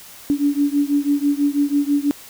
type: beating tone pair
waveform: sine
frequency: 284.4 / 290.5 Hz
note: C#4 / D4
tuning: +45 / -19 cents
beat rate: 6.1 Hz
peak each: -18 / -19 dBFS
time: 0.3-2.11 s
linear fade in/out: 0 ms
effects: white hiss -41 dBFS RMS until 2.29 s